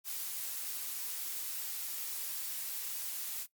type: noise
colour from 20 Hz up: blue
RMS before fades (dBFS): -39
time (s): 0.04-3.47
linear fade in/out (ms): 50
effects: noise-tail reverb RT60 0.1 s tail -18 dB re dry + Opus 48 kbps